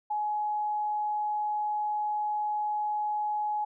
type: tone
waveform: sine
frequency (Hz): 842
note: G#5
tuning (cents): +24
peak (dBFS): -27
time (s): 0.1-3.65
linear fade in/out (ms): 10
effects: none

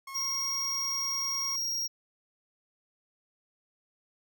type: tone with pitch glide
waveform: 30% pulse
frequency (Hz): 1086 to 1096.1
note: C#6 to C#6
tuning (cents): -36 to -20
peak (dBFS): -37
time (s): 0.07-1.56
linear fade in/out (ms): 5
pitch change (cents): +16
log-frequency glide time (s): 0.29-0.59
type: tone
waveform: square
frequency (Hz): 5610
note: F8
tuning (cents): +7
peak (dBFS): -30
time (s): 0.14-1.88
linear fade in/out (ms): 20
effects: none

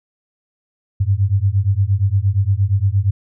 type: beating tone pair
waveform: sine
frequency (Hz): 94.5 / 103.1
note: F#2 / G#2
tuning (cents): +37 / -12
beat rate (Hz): 8.6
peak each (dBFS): -16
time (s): 1-3.11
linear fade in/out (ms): 10
effects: none

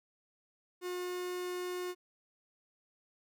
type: tone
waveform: 45% pulse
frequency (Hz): 360.2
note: F#4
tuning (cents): -46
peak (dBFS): -36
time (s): 0.81-1.95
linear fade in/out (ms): 50
effects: none

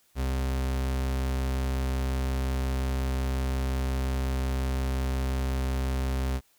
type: tone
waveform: 40% pulse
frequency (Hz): 65.6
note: C2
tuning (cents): +5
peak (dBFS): -25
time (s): 0.15-6.41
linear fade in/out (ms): 50
effects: white hiss -65 dBFS RMS until 6.58 s

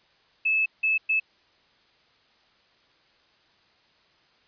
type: tone bursts at uneven times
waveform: sine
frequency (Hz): 2608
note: E7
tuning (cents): -19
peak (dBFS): -20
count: 3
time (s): 0.45-0.66 / 0.83-0.98 / 1.09-1.2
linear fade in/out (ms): 10
effects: white hiss -62 dBFS RMS until 4.47 s + resampled to 11025 Hz

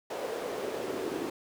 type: noise with high-pass filter sweep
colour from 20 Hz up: brown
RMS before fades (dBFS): -35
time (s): 0.1-1.3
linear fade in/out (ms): 5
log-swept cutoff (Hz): 530 to 340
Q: 3.1
effects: none

